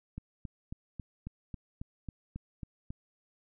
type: click train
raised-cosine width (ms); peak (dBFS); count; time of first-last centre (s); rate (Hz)
5; -27; 11; 0.18-2.905; 3.67
effects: none